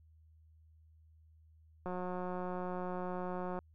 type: click train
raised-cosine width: 1 ms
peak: -27 dBFS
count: 314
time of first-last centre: 1.86-3.589 s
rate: 181 Hz
effects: added 79 Hz sine -60 dBFS peak until 3.74 s